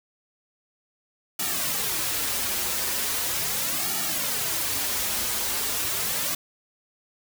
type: noise with flanger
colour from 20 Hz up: white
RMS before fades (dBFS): -27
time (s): 1.39-6.35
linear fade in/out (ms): 5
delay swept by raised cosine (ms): 1.9 to 7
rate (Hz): 0.39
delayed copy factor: -1
effects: none